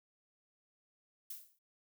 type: noise with exponential decay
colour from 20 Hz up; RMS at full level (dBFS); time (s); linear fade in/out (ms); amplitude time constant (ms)
violet; -41; 1.3-1.59; 5; 62
effects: none